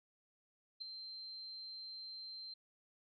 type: tone with ADSR envelope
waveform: sine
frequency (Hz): 4130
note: C8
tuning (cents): -23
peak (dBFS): -39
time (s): 0.8-2.54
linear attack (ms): 19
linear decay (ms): 5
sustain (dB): -7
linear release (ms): 6
effects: none